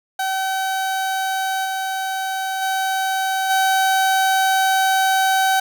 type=tone with level steps; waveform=30% pulse; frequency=765 Hz; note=G5; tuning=42 cents flat; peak=-17 / -19 / -16 / -12 dBFS; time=0.19-5.6 s; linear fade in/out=5 ms; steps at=1.64 / 2.61 / 3.49 s; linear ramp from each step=20 ms; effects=none